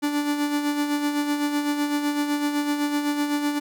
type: tone with tremolo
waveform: 45% pulse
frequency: 292.3 Hz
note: D4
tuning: 8 cents flat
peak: -20 dBFS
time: 0.02-3.6 s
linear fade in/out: 20 ms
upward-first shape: sine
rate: 7.9 Hz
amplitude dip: 50%
effects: none